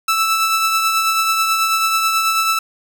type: tone with tremolo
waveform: sawtooth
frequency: 1318.5 Hz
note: E6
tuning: in tune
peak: -9 dBFS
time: 0.08-2.59 s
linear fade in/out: 5 ms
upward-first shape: triangle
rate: 9.2 Hz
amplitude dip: 40%
effects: none